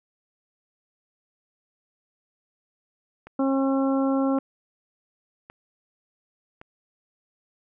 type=click train; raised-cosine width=0.5 ms; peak=-27 dBFS; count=4; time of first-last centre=3.27-6.614 s; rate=0.897 Hz
type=harmonic tone; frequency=270 Hz; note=C#4; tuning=45 cents flat; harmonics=1 / 2 / 3 / 4 / 5; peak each=-21 / -27 / -33 / -35 / -36 dBFS; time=3.39-4.39 s; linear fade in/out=5 ms
effects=none